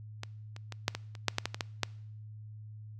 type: clicks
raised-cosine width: 0.2 ms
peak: -20 / -28 / -23 / -9 / -18 / -29 / -8 / -11 / -14 / -19 / -14 / -10 dBFS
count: 12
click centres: 0.234 / 0.564 / 0.723 / 0.881 / 0.95 / 1.152 / 1.283 / 1.384 / 1.456 / 1.545 / 1.608 / 1.833 s
effects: noise-tail reverb RT60 0.7 s tail -24 dB re dry + added 107 Hz sine -44 dBFS peak until 2.99 s